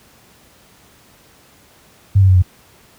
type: tone with pitch steps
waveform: sine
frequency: 98 / 95.43 / 92.93 / 90.49 Hz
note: G2 / G2 / F#2 / F#2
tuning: 0 / -46 / +8 / -38 cents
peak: -6 dBFS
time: 2.15-2.422 s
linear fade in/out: 10 ms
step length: 68 ms
effects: pink hiss -49 dBFS RMS until 2.98 s + high-pass 60 Hz 12 dB/octave